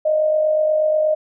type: tone with amplitude modulation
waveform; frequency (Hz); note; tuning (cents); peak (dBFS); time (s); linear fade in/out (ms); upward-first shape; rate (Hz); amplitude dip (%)
sine; 618; D#5; -12; -12; 0.05-1.15; 10; sine; 48.3; 45
effects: none